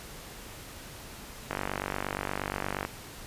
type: click train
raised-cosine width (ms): 0.5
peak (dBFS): -15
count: 66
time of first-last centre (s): 1.51-2.85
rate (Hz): 48.5
effects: pink hiss -45 dBFS RMS until 3.26 s + resampled to 32000 Hz